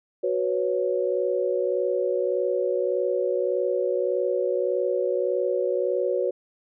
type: chord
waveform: sine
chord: F# suspended fourth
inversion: none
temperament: just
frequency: 370 / 493.3 / 555 Hz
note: F#4 / B4 / C#5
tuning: 0 / -2 / +2 cents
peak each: -26 dBFS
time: 0.23-6.31 s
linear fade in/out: 10 ms
effects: none